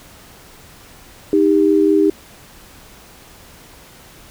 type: tone pair together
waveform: sine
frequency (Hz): 312.3 / 397.4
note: D#4 / G4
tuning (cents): +7 / +24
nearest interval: major third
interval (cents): 417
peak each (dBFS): -13 / -13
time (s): 1.33-2.1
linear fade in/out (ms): 2
effects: pink hiss -43 dBFS RMS until 4.3 s